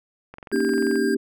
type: click train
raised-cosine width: 0.5 ms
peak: -24 dBFS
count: 15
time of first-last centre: 0.34-0.957 s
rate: 22.7 Hz
type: chord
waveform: sine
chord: Eb dominant seventh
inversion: second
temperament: equal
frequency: 233.1 / 277.2 / 311.1 / 392 Hz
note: Bb3 / Db4 / Eb4 / G4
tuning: 0 / 0 / 0 / 0 cents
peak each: -25 / -25 / -27 / -22 dBFS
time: 0.52-1.17 s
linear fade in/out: 10 ms
type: tone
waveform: square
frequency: 1601 Hz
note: G6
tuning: 36 cents sharp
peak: -30 dBFS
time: 0.52-1.15 s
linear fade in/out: 10 ms
effects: none